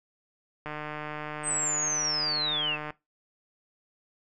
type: click train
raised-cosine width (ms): 0.5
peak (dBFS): -21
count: 340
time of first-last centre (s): 0.66-2.905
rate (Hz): 151
type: linear sweep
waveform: sine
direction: down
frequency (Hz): 8372 to 2516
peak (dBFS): -26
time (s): 1.43-2.78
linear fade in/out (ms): 50
effects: noise-tail reverb RT60 0.2 s tail -19 dB re dry